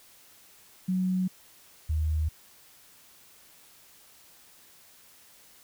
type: tone pair in turn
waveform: sine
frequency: 185 / 77.78 Hz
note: F#3 / D#2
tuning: 0 / 0 cents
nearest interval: octave + minor third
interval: 1500 cents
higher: first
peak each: -24 dBFS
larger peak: neither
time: 0.88-1.28 / 1.89-2.29 s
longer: neither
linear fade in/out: 10 ms
effects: white hiss -56 dBFS RMS until 5.63 s